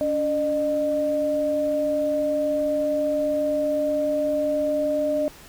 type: tone pair together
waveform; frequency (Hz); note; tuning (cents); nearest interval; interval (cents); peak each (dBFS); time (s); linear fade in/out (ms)
sine; 286.4 / 606; D4 / D#5; -43 / -46; octave + minor second; 1297; -27 / -21; 0.01-5.28; 0
effects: pink hiss -46 dBFS RMS until 5.48 s